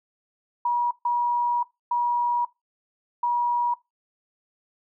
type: tone bursts at uneven times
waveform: sine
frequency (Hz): 961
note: B5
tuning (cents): -48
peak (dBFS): -20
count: 4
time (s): 0.65-0.91 / 1.05-1.63 / 1.91-2.45 / 3.23-3.74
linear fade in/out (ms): 5
effects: noise-tail reverb RT60 0.2 s tail -20 dB re dry